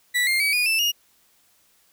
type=tone with pitch steps; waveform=35% pulse; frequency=1961 / 2114 / 2279 / 2456 / 2648 / 2855 Hz; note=B6 / C7 / C#7 / D#7 / E7 / F7; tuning=-13 / +17 / +47 / -23 / +7 / +37 cents; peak=-17 dBFS; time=0.14-0.92 s; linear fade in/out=20 ms; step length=130 ms; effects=white hiss -61 dBFS RMS until 1.92 s